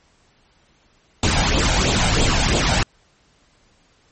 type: noise with flanger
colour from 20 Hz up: pink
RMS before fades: -17 dBFS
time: 1.23-2.83 s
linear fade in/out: 2 ms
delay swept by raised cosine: 0.26 to 1.36 ms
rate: 3 Hz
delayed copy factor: +0.6
effects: pink hiss -58 dBFS RMS until 4.11 s + MP3 32 kbps